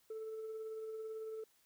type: tone with tremolo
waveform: sine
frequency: 440 Hz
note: A4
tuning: in tune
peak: -38 dBFS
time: 0.1-1.44 s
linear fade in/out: 5 ms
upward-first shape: triangle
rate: 18 Hz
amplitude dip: 40%
effects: tanh soft clip ceiling -40 dBFS + white hiss -72 dBFS RMS until 1.65 s